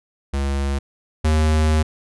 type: tone pair in turn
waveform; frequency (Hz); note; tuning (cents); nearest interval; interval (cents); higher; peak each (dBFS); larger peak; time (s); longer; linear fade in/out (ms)
square; 69.3 / 77.72; C#2 / D#2; 0 / -1; major second; 199; second; -20 / -15; second; 0.33-0.79 / 1.24-1.83; second; 10
effects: resampled to 24000 Hz